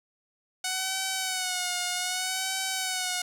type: tone with vibrato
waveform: 5% pulse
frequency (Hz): 740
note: F#5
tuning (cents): 0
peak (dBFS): -16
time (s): 0.64-3.22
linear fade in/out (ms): 5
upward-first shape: sine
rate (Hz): 0.64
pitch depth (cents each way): 55
effects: none